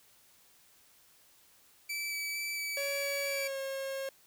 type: tone with vibrato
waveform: sawtooth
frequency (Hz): 2306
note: D7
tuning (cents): -32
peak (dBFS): -31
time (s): 1.89-3.48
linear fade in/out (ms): 10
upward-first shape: square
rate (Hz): 2.2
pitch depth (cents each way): 8
type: tone with pitch glide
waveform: 45% pulse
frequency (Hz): 560 to 540.6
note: C#5 to C#5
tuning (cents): +18 to -44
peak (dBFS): -35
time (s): 2.77-4.09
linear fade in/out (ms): 2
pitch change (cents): -62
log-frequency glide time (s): 3.22-3.59
effects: white hiss -63 dBFS RMS until 4.26 s